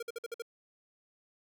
square tone bursts, 466.2 Hz, A#4, in tune, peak -37 dBFS, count 6, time 0-0.422 s, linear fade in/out 5 ms, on 27 ms, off 52 ms, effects none

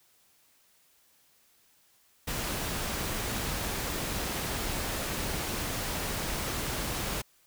pink noise, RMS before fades -33 dBFS, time 2.27-7.22 s, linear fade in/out 10 ms, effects white hiss -65 dBFS RMS until 7.46 s

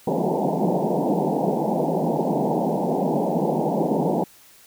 pink band-pass noise, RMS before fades -22 dBFS, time 0.07-4.24 s, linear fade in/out 5 ms, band 150 to 910 Hz, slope 96 dB/octave, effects white hiss -51 dBFS RMS until 4.66 s

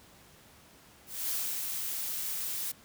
blue noise with ADSR envelope, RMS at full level -32 dBFS, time 1.06-2.72 s, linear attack 230 ms, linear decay 290 ms, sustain -3 dB, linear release 8 ms, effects pink hiss -57 dBFS RMS until 2.84 s + high-pass 60 Hz 12 dB/octave

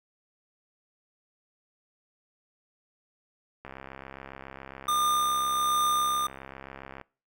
click train, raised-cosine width 0.5 ms, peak -26 dBFS, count 227, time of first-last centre 3.65-7.013 s, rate 67.2 Hz
square tone with tremolo, 1206 Hz, D6, 46 cents sharp, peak -23 dBFS, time 4.88-6.27 s, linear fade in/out 5 ms, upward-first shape triangle, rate 1.3 Hz, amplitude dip 35%
effects noise-tail reverb RT60 0.4 s tail -25 dB re dry

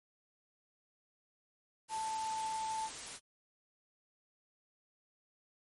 sine tone in noise, 880 Hz, A5, in tune, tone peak -35 dBFS, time 1.89-2.9 s, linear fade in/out 50 ms, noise white, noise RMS -45 dBFS, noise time 1.88-3.2 s, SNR +7 dB, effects MP3 48 kbps

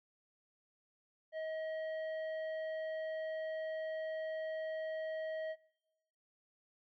triangle tone with hard clipping, 634 Hz, D#5, 32 cents sharp, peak -40 dBFS, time 1.32-5.56 s, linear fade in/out 50 ms, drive 14 dB, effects noise-tail reverb RT60 1.0 s tail -24 dB re dry + low-pass 3000 Hz 12 dB/octave

